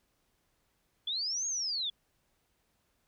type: linear two-way sweep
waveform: sine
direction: up then down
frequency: 3364 to 6645 to 3364 Hz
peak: -31 dBFS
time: 1.07-1.9 s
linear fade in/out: 5 ms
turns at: 1.47 s
effects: pink hiss -75 dBFS RMS until 3.07 s